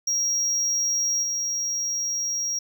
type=tone with level steps; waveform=triangle; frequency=5640 Hz; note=F8; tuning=16 cents sharp; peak=-20 / -23 dBFS; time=0.07-2.59 s; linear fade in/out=5 ms; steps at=1.22 s; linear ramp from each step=20 ms; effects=none